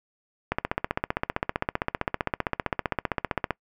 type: click train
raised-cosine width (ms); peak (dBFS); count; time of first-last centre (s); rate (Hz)
0.5; -9; 47; 0.52-3.507; 15.4
effects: noise-tail reverb RT60 0.1 s tail -24 dB re dry